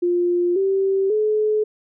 sine tone with pitch steps, 351.4 / 387.7 / 427.7 Hz, F4 / G4 / A4, +11 / -19 / -49 cents, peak -16 dBFS, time 0.02-1.64 s, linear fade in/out 10 ms, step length 540 ms, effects none

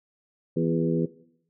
harmonic tone with a mistuned harmonic, 82.41 Hz, E2, in tune, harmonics 2 / 3 / 4 / 5 / 6, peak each -26 / -28 / -29 / -30 / -31 dBFS, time 0.56-1.06 s, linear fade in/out 10 ms, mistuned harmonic 4, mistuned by +44 cents, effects noise-tail reverb RT60 0.7 s tail -18 dB re dry

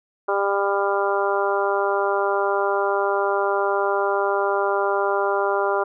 harmonic tone, 199.2 Hz, G3, 28 cents sharp, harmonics 2 / 3 / 4 / 5 / 6 / 7, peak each -23 / -25 / -26 / -27 / -28 / -28 dBFS, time 0.28-5.84 s, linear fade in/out 10 ms, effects none

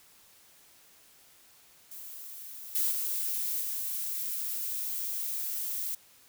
violet noise with level steps, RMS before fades -44 / -28 / -32 / -34 dBFS, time 1.91-5.95 s, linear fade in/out 5 ms, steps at 2.75 / 2.91 / 3.61 s, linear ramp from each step 5 ms, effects white hiss -59 dBFS RMS until 6.28 s

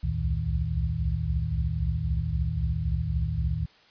sine tone cluster, 64.1 / 67.9 / 81.3 / 113.5 / 157.4 Hz, C2 / C#2 / E2 / A#2 / D#3, -35 / -35 / -23 / -46 / +20 cents, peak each -31 dBFS, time 0.03-3.66 s, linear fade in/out 10 ms, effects white hiss -57 dBFS RMS until 3.9 s + resampled to 11025 Hz

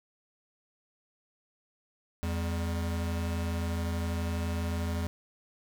square tone pair together, 84.11 / 200.5 Hz, E2 / G3, +35 / +39 cents, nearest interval octave + minor third, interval 1504 cents, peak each -31 / -38 dBFS, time 2.23-5.07 s, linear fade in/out 0 ms, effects none

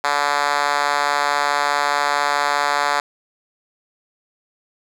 5% pulse tone with high-pass filter, 144.7 Hz, D3, 25 cents flat, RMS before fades -19 dBFS, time 0.04-3 s, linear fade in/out 2 ms, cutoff 780 Hz, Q 1.3, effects low-pass 7000 Hz 12 dB/octave + 7-bit

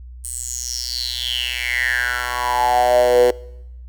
10% pulse tone with high-pass filter sweep, 123.47 Hz, B2, in tune, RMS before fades -19 dBFS, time 0.24-3.31 s, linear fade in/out 5 ms, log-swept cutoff 9100 to 440 Hz, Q 7.8, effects noise-tail reverb RT60 0.9 s tail -23 dB re dry + added 61 Hz sine -34 dBFS peak until 3.88 s

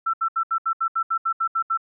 sine tone bursts, 1337 Hz, E6, 24 cents sharp, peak -19 dBFS, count 12, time 0.06-1.775 s, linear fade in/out 10 ms, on 76 ms, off 73 ms, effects none

